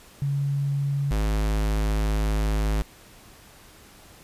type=tone pair in turn; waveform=sine / square; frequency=140.5 / 52.63 Hz; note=C#3 / G#1; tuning=+24 / +24 cents; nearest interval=octave + perfect fourth; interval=1700 cents; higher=first; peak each=-22 dBFS; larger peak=neither; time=0.22-1.11 / 1.11-2.82 s; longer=second; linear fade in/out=0 ms; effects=pink hiss -50 dBFS RMS until 4.23 s + resampled to 32000 Hz